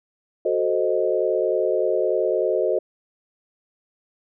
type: chord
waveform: sine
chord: F# diminished seventh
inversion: none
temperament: equal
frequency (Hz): 370 / 440 / 523.3 / 622.3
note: F#4 / A4 / C5 / Eb5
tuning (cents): 0 / 0 / 0 / 0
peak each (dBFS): -24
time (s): 0.45-2.79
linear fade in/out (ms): 5
effects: none